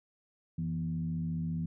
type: tone with frequency modulation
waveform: sine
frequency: 164.81 Hz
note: E3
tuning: in tune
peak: -31 dBFS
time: 0.58-1.66 s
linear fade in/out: 5 ms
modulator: 74.8 Hz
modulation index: 0.68
effects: none